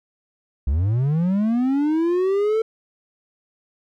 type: linear sweep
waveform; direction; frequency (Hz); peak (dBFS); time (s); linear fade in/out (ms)
triangle; up; 61.7 to 450; -15; 0.67-2.62; 5
effects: none